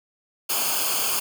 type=noise with comb filter; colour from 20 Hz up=white; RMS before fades=-24 dBFS; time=0.49-1.2 s; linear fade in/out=10 ms; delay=0.52 ms; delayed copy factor=-0.75; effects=none